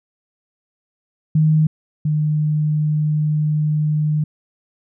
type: tone pair in turn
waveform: sine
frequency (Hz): 155.56 / 152.01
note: D#3 / D#3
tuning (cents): 0 / -40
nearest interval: unison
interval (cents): 40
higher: first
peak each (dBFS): -11 / -15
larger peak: first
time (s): 1.35-1.67 / 2.05-4.24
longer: second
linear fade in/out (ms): 5
effects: none